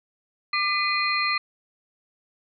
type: tone cluster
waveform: sine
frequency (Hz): 1193 / 2019 / 2455 / 4175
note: D6 / B6 / D#7 / C8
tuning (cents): +27 / +38 / -24 / -5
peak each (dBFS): -26 / -27 / -27 / -28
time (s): 0.53-1.38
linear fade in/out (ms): 5
effects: none